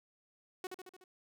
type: tone with echo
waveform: sawtooth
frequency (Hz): 370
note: F#4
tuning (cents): 0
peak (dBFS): -34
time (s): 0.64-0.67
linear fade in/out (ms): 2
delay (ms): 74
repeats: 5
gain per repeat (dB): -4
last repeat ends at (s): 1.04
effects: none